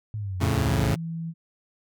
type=exponential sweep; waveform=sine; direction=down; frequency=109.9 to 59.6 Hz; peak=-28 dBFS; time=0.14-0.92 s; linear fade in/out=0 ms
type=chord; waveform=sawtooth; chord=F augmented; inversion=none; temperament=equal with one note detuned; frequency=87.31 / 110 / 137.63 Hz; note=F2 / A2 / C#3; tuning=0 / 0 / -12 cents; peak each=-25 / -21 / -22 dBFS; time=0.4-0.96 s; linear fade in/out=20 ms
type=tone; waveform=sine; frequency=164.81 Hz; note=E3; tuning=in tune; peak=-29 dBFS; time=0.67-1.34 s; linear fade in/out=50 ms
effects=none